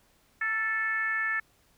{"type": "tone with frequency modulation", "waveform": "sine", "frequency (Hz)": 1760, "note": "A6", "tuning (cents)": 0, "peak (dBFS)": -26, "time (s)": [0.41, 1.4], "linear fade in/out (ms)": 5, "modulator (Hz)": 427, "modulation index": 0.79, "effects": ["pink hiss -65 dBFS RMS until 1.77 s"]}